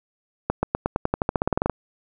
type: accelerating click train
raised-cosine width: 1 ms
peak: -6 dBFS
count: 17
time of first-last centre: 0.5-1.697 s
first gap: 130 ms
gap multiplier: 0.92
effects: none